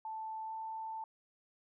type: tone with pitch glide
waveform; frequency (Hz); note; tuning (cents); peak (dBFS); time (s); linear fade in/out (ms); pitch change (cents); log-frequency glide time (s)
sine; 880 to 886.1; A5 to A5; 0 to +12; -39; 0.05-1.04; 2; +12; 0.45-0.52
effects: none